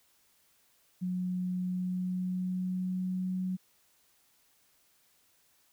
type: tone with pitch glide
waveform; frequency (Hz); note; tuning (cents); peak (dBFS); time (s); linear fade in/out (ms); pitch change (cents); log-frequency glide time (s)
sine; 181.9 to 185.08; F#3 to F#3; -29 to +1; -30; 1.01-3.57; 20; +30; 1.59-3.46
effects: white hiss -68 dBFS RMS until 5.72 s